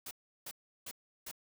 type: noise bursts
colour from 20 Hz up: white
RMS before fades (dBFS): -44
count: 4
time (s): 0.06-1.314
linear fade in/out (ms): 5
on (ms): 51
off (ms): 350
effects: none